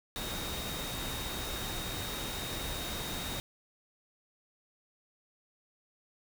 sine tone in noise, 3729 Hz, A#7, in tune, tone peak -42 dBFS, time 0.16-3.4 s, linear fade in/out 0 ms, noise pink, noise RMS -38 dBFS, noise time 0.16-3.4 s, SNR -7 dB, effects none

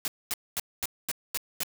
white noise bursts, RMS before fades -30 dBFS, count 7, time 0.05-1.633 s, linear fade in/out 0 ms, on 29 ms, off 230 ms, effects none

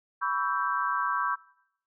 sine chord, C# half-diminished seventh, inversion third, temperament equal with one note detuned, 987.8 / 1126.8 / 1318.5 / 1568 Hz, B5 / C#6 / E6 / G6, 0 / +28 / 0 / 0 cents, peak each -32 / -29 / -33 / -32 dBFS, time 0.21-1.36 s, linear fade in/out 20 ms, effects noise-tail reverb RT60 0.7 s tail -20 dB re dry

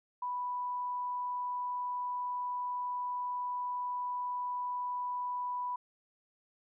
sine tone, 987.8 Hz, B5, in tune, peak -33 dBFS, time 0.22-5.76 s, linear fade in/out 5 ms, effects none

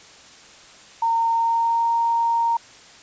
sine tone with pitch glide, 917 to 927.7 Hz, A#5 to A#5, -29 to -9 cents, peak -17 dBFS, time 1.02-2.57 s, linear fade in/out 5 ms, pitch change +20 cents, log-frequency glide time 1.28-1.91 s, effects white hiss -46 dBFS RMS until 3.02 s + resampled to 16000 Hz

